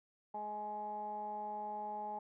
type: tone with low-pass filter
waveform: 15% pulse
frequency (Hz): 210.1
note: G#3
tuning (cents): +20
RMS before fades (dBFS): -42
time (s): 0.34-2.19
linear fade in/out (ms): 5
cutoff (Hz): 830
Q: 9.9
effects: none